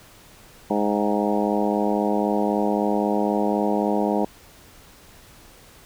harmonic tone with a mistuned harmonic, 103.83 Hz, G#2, in tune, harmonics 2 / 3 / 4 / 5 / 6 / 7 / 8 / 9, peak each -24 / -26 / -27 / -28 / -29 / -29 / -30 / -31 dBFS, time 0.7-4.25 s, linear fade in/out 5 ms, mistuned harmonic 8, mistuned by -44 cents, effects pink hiss -49 dBFS RMS until 5.85 s

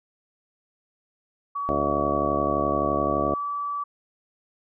sine tone with pitch glide, 1134 to 1152.5 Hz, C#6 to D6, +39 to -33 cents, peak -26 dBFS, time 1.55-3.84 s, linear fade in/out 10 ms, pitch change +28 cents, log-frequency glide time 2.96-3.43 s
harmonic tone, 71.7 Hz, D2, 41 cents flat, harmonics 1 / 2 / 3 / 4 / 5 / 6 / 7 / 8 / 9 / 10, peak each -35 / -35 / -34 / -30 / -31 / -33 / -35 / -29 / -29 / -33 dBFS, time 1.69-3.34 s, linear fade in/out 0 ms
effects none

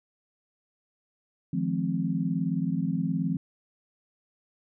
sine chord, F minor seventh, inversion third, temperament equal with one note detuned, 155.56 / 174.61 / 213.1 / 261.6 Hz, Eb3 / F3 / Ab3 / C4, 0 / 0 / +45 / 0 cents, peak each -32 / -28 / -33 / -31 dBFS, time 1.53-3.37 s, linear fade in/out 5 ms, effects none

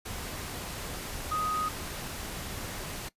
sine tone in noise, 1249 Hz, D#6, 6 cents sharp, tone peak -28 dBFS, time 1.31-1.69 s, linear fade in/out 10 ms, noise pink, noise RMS -38 dBFS, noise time 0.05-3.09 s, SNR +7 dB, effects noise-tail reverb RT60 0.1 s tail -19 dB re dry + resampled to 32000 Hz

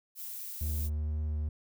violet noise, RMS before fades -41 dBFS, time 0.15-0.9 s, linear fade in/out 50 ms
triangle tone with vibrato, 76.1 Hz, D#2, 38 cents flat, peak -28 dBFS, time 0.61-1.49 s, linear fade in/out 5 ms, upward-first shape triangle, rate 2.1 Hz, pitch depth 13 cents each way
effects none

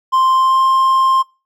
triangle tone with pitch glide, 1046.5 to 1056.2 Hz, C6 to C6, 0 to +16 cents, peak -8 dBFS, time 0.12-1.23 s, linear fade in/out 20 ms, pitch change +16 cents, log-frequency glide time 0.34-0.65 s, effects noise-tail reverb RT60 0.3 s tail -23 dB re dry

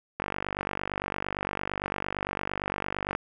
click train, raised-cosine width 0.5 ms, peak -14 dBFS, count 145, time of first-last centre 0.2-3.151 s, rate 48.8 Hz, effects none

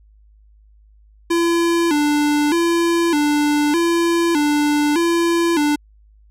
square tone with vibrato, 316.2 Hz, D#4, 28 cents sharp, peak -15 dBFS, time 1.3-5.76 s, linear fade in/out 10 ms, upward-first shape square, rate 0.82 Hz, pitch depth 120 cents each way, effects added 52 Hz sine -47 dBFS peak until 6.3 s + low-pass 12000 Hz 12 dB/octave

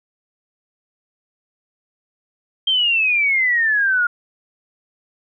sine exponential sweep, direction down, 3187 to 1407 Hz, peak -14 dBFS, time 2.67-4.07 s, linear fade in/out 5 ms, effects none

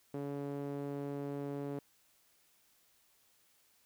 sawtooth tone with band-pass filter, 141.9 Hz, C#3, 41 cents sharp, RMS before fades -40 dBFS, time 0.14-1.79 s, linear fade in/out 0 ms, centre 380 Hz, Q 1.5, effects white hiss -70 dBFS RMS until 3.85 s

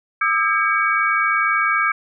sine tone cluster, 1209 / 1309 / 1615 / 2262 Hz, D6 / E6 / G#6 / C#7, +50 / -13 / -49 / +34 cents, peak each -21 dBFS, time 0.21-1.92 s, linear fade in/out 5 ms, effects none

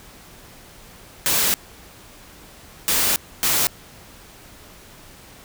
white noise bursts at uneven times, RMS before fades -19 dBFS, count 3, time 1.26-1.54 / 2.88-3.16 / 3.43-3.67 s, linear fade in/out 0 ms, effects pink hiss -45 dBFS RMS until 5.44 s

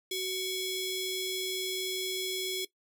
sawtooth ring-modulated tone, 1864.7 Hz, A#6, in tune, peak -25 dBFS, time 0.11-2.65 s, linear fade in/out 5 ms, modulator 1490 Hz, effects noise-tail reverb RT60 0.1 s tail -17 dB re dry

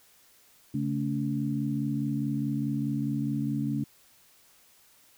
sine tone cluster, 139.1 / 218.9 / 283.7 Hz, C#3 / A3 / C#4, +6 / -9 / +40 cents, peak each -31 dBFS, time 0.74-3.84 s, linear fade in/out 5 ms, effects white hiss -60 dBFS RMS until 5.17 s

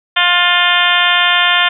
harmonic tone with a mistuned harmonic, 353.2 Hz, F4, 20 cents sharp, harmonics 2 / 3 / 4 / 5 / 6 / 7 / 8 / 9 / 10, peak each -20 / -18 / -17 / -16 / -20 / -19 / -20 / -16 / -18 dBFS, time 0.16-1.69 s, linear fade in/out 10 ms, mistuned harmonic 9, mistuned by -27 cents, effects none

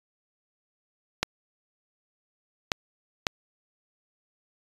clicks, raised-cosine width 0.2 ms, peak -5 dBFS, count 3, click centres 1.23 / 2.718 / 3.268 s, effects resampled to 24000 Hz

